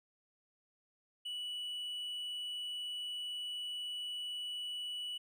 triangle tone, 2951 Hz, F#7, 5 cents flat, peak -37 dBFS, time 1.25-5.18 s, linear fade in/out 10 ms, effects none

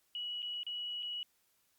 sine tone with dropouts, 2927 Hz, F#7, 19 cents flat, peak -37 dBFS, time 0.15-1.23 s, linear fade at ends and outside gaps 1 ms, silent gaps 0.421-0.427 / 0.632-0.666 / 1.025-1.029 s, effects white hiss -74 dBFS RMS until 1.78 s + Opus 48 kbps

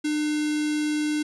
square tone with notch filter, 301.5 Hz, D4, 46 cents sharp, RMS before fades -25 dBFS, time 0.04-1.23 s, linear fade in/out 10 ms, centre 830 Hz, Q 0.86, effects resampled to 24000 Hz

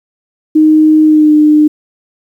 sine tone with pitch glide, 310.1 to 302.5 Hz, D#4 to D#4, -6 to -49 cents, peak -3 dBFS, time 0.55-1.68 s, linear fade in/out 10 ms, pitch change -43 cents, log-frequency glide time 1.04-1.33 s, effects 7-bit

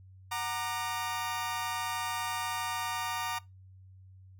sawtooth chord, Gb augmented, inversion none, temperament equal with one note detuned, 740 / 932.3 / 1198.6 Hz, Gb5 / Bb5 / D6, 0 / 0 / +35 cents, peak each -36 / -31 / -34 dBFS, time 0.31-3.39 s, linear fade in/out 10 ms, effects noise-tail reverb RT60 0.2 s tail -21 dB re dry + added 94 Hz sine -51 dBFS peak until 4.39 s

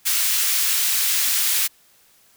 white high-pass noise, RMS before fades -20 dBFS, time 0.05-1.68 s, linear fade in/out 20 ms, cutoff 1800 Hz, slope 12 dB/octave, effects white hiss -56 dBFS RMS until 2.36 s

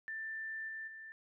sine tone with level steps, 1776 Hz, A6, 16 cents sharp, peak -39 / -41 / -47 dBFS, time 0.08-1.12 s, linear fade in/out 0 ms, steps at 0.68 / 0.87 s, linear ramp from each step 10 ms, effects none

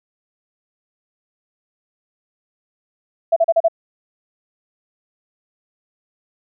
sine tone bursts, 665 Hz, E5, 15 cents sharp, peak -10 dBFS, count 5, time 3.32-3.684 s, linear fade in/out 10 ms, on 44 ms, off 36 ms, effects none

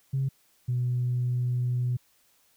sine tone pair in turn, 134.7 / 123.62 Hz, C#3 / B2, -49 / +2 cents, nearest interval minor second, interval 149 cents, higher first, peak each -23 dBFS, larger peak neither, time 0.13-0.29 / 0.68-1.97 s, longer second, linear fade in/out 10 ms, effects tanh soft clip ceiling -20 dBFS + white hiss -65 dBFS RMS until 2.56 s

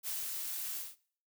blue noise with ADSR envelope, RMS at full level -37 dBFS, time 0.03-0.96 s, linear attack 45 ms, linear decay 190 ms, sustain -2 dB, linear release 200 ms, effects noise-tail reverb RT60 0.5 s tail -20 dB re dry

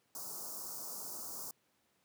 white band-stop noise, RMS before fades -44 dBFS, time 0.15-1.51 s, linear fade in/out 2 ms, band 1300 to 4900 Hz, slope 48 dB/octave, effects pink hiss -75 dBFS RMS until 2.04 s + high-pass 150 Hz 12 dB/octave

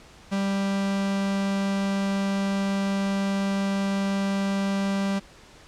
45% pulse tone, 196.7 Hz, G3, 6 cents sharp, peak -23 dBFS, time 0.31-5.2 s, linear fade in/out 20 ms, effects pink hiss -50 dBFS RMS until 5.67 s + low-pass 7000 Hz 12 dB/octave

